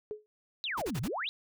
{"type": "tone with exponential decay", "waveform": "sine", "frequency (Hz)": 424.5, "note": "G#4", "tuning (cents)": 38, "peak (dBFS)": -31, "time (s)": [0.11, 0.26], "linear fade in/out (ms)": 0, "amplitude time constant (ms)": 31}
{"type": "exponential two-way sweep", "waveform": "sine", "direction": "down then up", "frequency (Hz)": [4100, 103.83, 4100], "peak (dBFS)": -32, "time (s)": [0.64, 1.29], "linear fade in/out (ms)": 0, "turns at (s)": 1}
{"type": "noise bursts", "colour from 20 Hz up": "pink", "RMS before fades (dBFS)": -40, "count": 4, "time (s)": [0.77, 1.082], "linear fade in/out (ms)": 10, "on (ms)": 51, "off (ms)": 36}
{"effects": []}